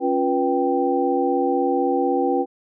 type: tone cluster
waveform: sine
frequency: 275.7 / 351.7 / 489 / 783 Hz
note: C#4 / F4 / B4 / G5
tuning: -9 / +12 / -17 / -2 cents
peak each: -23 dBFS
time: 0-2.46 s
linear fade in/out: 50 ms
effects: none